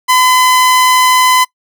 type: tone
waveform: sawtooth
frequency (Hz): 1014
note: B5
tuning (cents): +45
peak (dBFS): -3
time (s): 0.08-1.45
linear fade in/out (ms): 20
effects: noise-tail reverb RT60 0.1 s tail -22 dB re dry